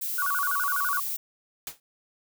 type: noise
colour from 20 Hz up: violet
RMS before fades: -31 dBFS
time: 0.01-1.17 s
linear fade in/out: 10 ms
type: tone with vibrato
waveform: sine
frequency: 1285 Hz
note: E6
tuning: 45 cents flat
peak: -25 dBFS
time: 0.18-1 s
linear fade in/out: 5 ms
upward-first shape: square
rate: 12 Hz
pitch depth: 220 cents each way
type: noise with exponential decay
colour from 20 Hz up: white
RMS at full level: -31 dBFS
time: 1.67-1.8 s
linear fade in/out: 1 ms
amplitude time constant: 27 ms
effects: none